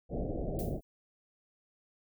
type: low-pass noise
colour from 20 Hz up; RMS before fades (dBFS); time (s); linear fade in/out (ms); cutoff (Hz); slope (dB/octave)
pink; -35; 0.09-0.81; 50; 720; 96
type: noise with exponential decay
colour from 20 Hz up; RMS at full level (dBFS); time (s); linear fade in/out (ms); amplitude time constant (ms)
violet; -41; 0.59-0.83; 0; 52
effects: none